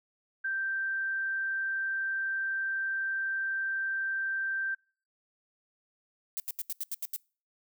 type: tone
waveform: sine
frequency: 1568 Hz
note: G6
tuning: in tune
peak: -29 dBFS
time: 0.44-4.75 s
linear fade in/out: 10 ms
type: noise bursts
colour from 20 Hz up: violet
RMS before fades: -34 dBFS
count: 8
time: 6.37-7.162 s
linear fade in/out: 0 ms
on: 29 ms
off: 80 ms
effects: noise-tail reverb RT60 0.4 s tail -26 dB re dry